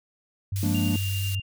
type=tone; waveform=sine; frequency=98 Hz; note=G2; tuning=in tune; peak=-25 dBFS; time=0.52-1.4 s; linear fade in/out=5 ms
type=high-pass noise; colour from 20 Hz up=white; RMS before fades=-37 dBFS; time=0.56-1.35 s; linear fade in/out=0 ms; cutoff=2400 Hz; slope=12 dB/octave
type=chord; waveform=triangle; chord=Bb dominant seventh; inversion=second; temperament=equal; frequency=174.61 / 207.7 / 233.1 / 293.7 Hz; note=F3 / Ab3 / Bb3 / D4; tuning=0 / 0 / 0 / 0 cents; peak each=-27 dBFS; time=0.63-0.96 s; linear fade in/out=2 ms
type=tone with tremolo; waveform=sine; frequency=2794 Hz; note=F7; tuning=in tune; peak=-32 dBFS; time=0.74-1.42 s; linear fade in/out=10 ms; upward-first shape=sine; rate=10 Hz; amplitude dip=40%
effects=none